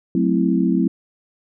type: chord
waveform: sine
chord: F# half-diminished seventh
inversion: none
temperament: equal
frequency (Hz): 185 / 220 / 261.6 / 329.6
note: F#3 / A3 / C4 / E4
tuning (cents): 0 / 0 / 0 / 0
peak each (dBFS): -19 / -22 / -20 / -21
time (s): 0.15-0.88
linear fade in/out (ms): 2
effects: none